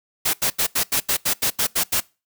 white noise bursts, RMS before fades -20 dBFS, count 11, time 0.25-2.005 s, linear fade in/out 10 ms, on 85 ms, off 82 ms, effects noise-tail reverb RT60 0.3 s tail -24 dB re dry

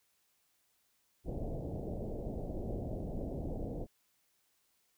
pink low-pass noise, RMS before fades -39 dBFS, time 1.24-3.87 s, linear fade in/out 50 ms, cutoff 680 Hz, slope 48 dB/octave, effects white hiss -75 dBFS RMS until 4.97 s

